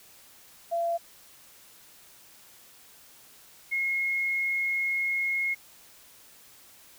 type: tone pair in turn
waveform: sine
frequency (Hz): 680 / 2159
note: F5 / C#7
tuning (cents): -46 / -46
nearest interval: octave + minor sixth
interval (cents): 2000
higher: second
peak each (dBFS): -25 / -25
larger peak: neither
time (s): 0.71-0.98 / 3.71-5.55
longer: second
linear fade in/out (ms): 20
effects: white hiss -54 dBFS RMS until 6.98 s